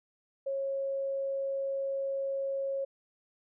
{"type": "tone", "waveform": "sine", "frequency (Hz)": 546, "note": "C#5", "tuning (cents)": -26, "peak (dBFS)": -30, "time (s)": [0.46, 2.85], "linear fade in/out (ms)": 10, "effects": []}